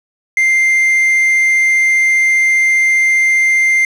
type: tone with quantisation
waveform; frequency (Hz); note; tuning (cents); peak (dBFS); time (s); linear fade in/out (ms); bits
triangle; 2095; C7; +2; -7; 0.37-3.85; 2; 5
effects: low-pass 11000 Hz 12 dB/octave